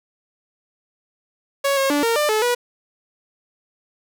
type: tone with pitch steps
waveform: sawtooth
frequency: 556 / 542 / 290.5 / 460.7 / 596 / 431.8 / 486.2 Hz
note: C#5 / C#5 / D4 / A#4 / D5 / A4 / B4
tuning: +5 / -39 / -19 / -20 / +25 / -33 / -27 cents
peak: -13 dBFS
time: 1.64-2.55 s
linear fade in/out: 10 ms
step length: 130 ms
effects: none